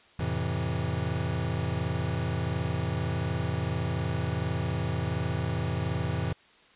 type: chord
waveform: square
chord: F major seventh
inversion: none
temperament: equal with one note detuned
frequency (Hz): 87.31 / 110 / 131.49 / 164.81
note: F2 / A2 / C3 / E3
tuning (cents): 0 / 0 / +9 / 0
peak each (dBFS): -34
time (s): 0.19-6.33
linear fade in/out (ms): 5
effects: white hiss -58 dBFS RMS until 6.75 s + resampled to 8000 Hz

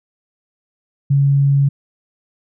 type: tone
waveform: sine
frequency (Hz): 139.7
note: C#3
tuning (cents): +14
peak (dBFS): -10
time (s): 1.1-1.69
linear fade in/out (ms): 10
effects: none

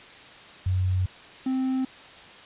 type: tone pair in turn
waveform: sine / triangle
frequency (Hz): 92.5 / 261.1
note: F#2 / C4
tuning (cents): 0 / -3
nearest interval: octave + tritone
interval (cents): 1797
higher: second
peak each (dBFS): -21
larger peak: neither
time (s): 0.66-1.06 / 1.46-1.85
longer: first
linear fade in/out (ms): 5
effects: white hiss -46 dBFS RMS until 2.45 s + resampled to 8000 Hz

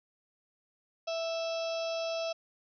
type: harmonic tone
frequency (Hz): 659.3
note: E5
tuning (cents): 0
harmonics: 1 / 2 / 4 / 5 / 6 / 7 / 8 / 9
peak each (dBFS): -32 / -46 / -43 / -47 / -48 / -51 / -44 / -52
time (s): 1.07-2.33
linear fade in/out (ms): 10
effects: none

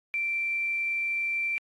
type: tone with quantisation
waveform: sine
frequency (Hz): 2349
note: D7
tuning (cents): 0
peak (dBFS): -26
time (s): 0.14-1.58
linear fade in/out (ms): 0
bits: 9
effects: AAC 32 kbps

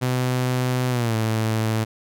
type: tone with pitch glide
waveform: sawtooth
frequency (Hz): 126.5 to 110.76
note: B2 to A2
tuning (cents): +42 to +12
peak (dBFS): -16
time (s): 0.01-1.85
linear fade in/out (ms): 20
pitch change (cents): -230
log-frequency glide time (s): 0.9-1.16
effects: none

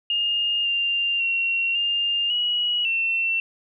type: tone with pitch steps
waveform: sine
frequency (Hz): 2831 / 2792 / 2738 / 2808 / 2913 / 2699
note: F7 / F7 / F7 / F7 / F#7 / E7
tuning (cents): +23 / -1 / -35 / +9 / -28 / +40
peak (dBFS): -20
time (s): 0.1-3.4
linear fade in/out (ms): 2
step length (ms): 550
effects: none

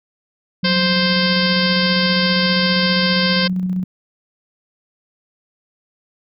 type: tone with tremolo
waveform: sine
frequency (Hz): 183.8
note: F#3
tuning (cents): -11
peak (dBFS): -16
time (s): 0.63-3.84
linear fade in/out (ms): 5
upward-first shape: square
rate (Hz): 15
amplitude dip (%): 30
type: harmonic tone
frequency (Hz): 523.3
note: C5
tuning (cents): 0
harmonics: 1 / 2 / 3 / 4 / 5 / 6 / 7 / 8 / 9 / 10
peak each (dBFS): -23 / -27 / -23 / -25 / -28 / -24 / -27 / -28 / -22 / -27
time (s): 0.64-3.48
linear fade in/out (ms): 10
effects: none

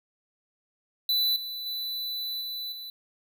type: tone with level steps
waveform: square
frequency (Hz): 3986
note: B7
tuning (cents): +15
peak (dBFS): -23 / -34 / -31 / -33 / -38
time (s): 1.09-2.9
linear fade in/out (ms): 2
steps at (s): 1.36 / 1.66 / 2.41 / 2.72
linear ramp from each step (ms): 2
effects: none

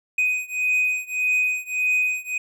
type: beating tone pair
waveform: triangle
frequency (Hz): 2499 / 2500.7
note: D#7 / D#7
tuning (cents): +7 / +8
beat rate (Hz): 1.7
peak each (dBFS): -21 / -22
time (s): 0.18-2.38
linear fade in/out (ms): 5
effects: none

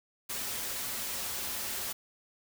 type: noise with comb filter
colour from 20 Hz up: white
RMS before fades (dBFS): -36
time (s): 0.29-1.93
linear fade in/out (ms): 10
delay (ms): 6.5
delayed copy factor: -0.5
effects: none

